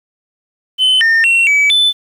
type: tone with pitch steps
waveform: sine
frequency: 3043 / 1817 / 2724 / 2287 / 3508 Hz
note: F#7 / A#6 / F7 / D7 / A7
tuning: +48 / -45 / -44 / -47 / -6 cents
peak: -5 dBFS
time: 0.78-1.93 s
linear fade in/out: 50 ms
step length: 230 ms
effects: tanh soft clip ceiling -7 dBFS + 7-bit